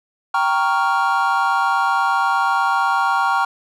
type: chord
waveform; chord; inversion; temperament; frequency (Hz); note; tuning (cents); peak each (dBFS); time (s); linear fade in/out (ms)
triangle; G half-diminished seventh; none; equal; 784 / 932.3 / 1108.7 / 1396.9; G5 / Bb5 / Db6 / F6; 0 / 0 / 0 / 0; -19; 0.34-3.45; 5
effects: none